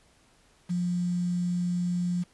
sine tone with quantisation, 176.8 Hz, F3, 22 cents sharp, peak -25 dBFS, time 0.69-2.24 s, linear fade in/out 20 ms, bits 8, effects pink hiss -62 dBFS RMS until 2.33 s + resampled to 24000 Hz

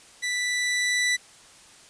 sawtooth tone with level ramp, 1975.5 Hz, B6, in tune, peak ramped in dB -22 to -17 dBFS, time 0.22-1.17 s, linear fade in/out 20 ms, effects white hiss -51 dBFS RMS until 1.89 s + resampled to 22050 Hz

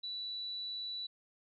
sine tone, 3951 Hz, B7, in tune, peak -38 dBFS, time 0.03-1.07 s, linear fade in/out 10 ms, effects none

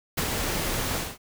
pink noise with ADSR envelope, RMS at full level -25 dBFS, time 0.17-1.18 s, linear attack 13 ms, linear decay 32 ms, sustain -3 dB, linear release 220 ms, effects none

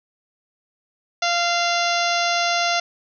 harmonic tone, 692 Hz, F5, 16 cents flat, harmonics 1 / 2 / 3 / 4 / 5 / 6 / 7 / 8 / 9, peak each -22 / -25 / -27 / -28 / -29 / -30 / -30 / -31 / -32 dBFS, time 1.22-2.8 s, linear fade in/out 5 ms, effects none

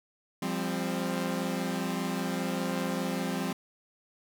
sawtooth chord, F suspended second, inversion none, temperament equal with one note detuned, 174.61 / 199.65 / 261.6 Hz, F3 / G3 / C4, 0 / +32 / 0 cents, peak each -30 dBFS, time 0.42-3.53 s, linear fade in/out 5 ms, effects none

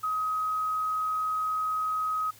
sine tone with quantisation, 1264 Hz, D#6, 27 cents sharp, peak -26 dBFS, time 0.03-2.31 s, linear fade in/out 10 ms, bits 9, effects added 107 Hz sine -60 dBFS peak until 2.39 s + white hiss -54 dBFS RMS until 2.39 s

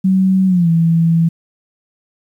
sine tone with pitch glide, 189.1 to 165.57 Hz, F#3 to E3, +38 to +8 cents, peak -9 dBFS, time 0.04-1.29 s, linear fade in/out 10 ms, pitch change -230 cents, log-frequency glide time 0.47-0.69 s, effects 8-bit

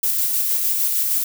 violet noise with tremolo, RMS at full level -19 dBFS, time 0.03-1.24 s, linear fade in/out 5 ms, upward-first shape square, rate 6.5 Hz, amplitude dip 25%, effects none

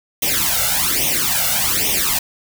white noise with flanger, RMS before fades -18 dBFS, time 0.22-2.19 s, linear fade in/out 5 ms, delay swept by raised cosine 0.33 to 1.43 ms, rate 1.2 Hz, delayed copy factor +0.9, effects none

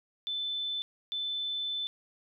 sine tone bursts at uneven times, 3520 Hz, A7, in tune, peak -31 dBFS, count 2, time 0.27-0.82 / 1.12-1.87 s, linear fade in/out 0 ms, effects none

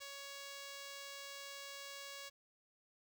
5% pulse tone, 558 Hz, C#5, 11 cents sharp, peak -36 dBFS, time 0-2.3 s, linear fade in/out 20 ms, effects 12-bit

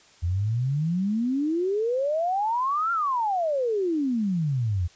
sine exponential two-way sweep, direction up then down, 82.41 to 1400 to 82.41 Hz, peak -22 dBFS, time 0.22-4.88 s, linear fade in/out 20 ms, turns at 2.92 s, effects white hiss -55 dBFS RMS until 4.95 s + resampled to 16000 Hz

